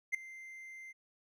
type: tone with ADSR envelope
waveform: triangle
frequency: 2085 Hz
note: C7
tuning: 7 cents flat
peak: -25 dBFS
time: 0.12-0.93 s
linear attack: 25 ms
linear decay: 4 ms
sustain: -20 dB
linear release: 23 ms
effects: none